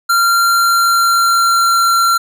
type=tone with pitch glide; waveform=square; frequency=1380 to 1367.3 Hz; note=F6 to F6; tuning=-21 to -37 cents; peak=-10 dBFS; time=0.09-2.18 s; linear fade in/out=10 ms; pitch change=-16 cents; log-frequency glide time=0.43-1.92 s; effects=none